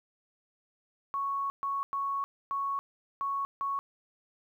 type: tone bursts at uneven times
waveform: sine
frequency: 1108.7 Hz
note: C#6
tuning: in tune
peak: -29 dBFS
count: 6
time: 1.14-1.5 / 1.63-1.83 / 1.93-2.24 / 2.51-2.79 / 3.21-3.45 / 3.61-3.79 s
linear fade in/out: 0 ms
effects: 11-bit